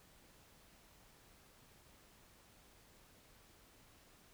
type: silence
effects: pink hiss -65 dBFS RMS until 4.33 s